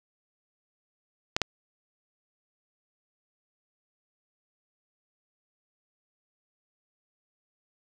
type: clicks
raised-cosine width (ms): 0.2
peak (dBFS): -7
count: 2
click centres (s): 1.365 / 1.417
effects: none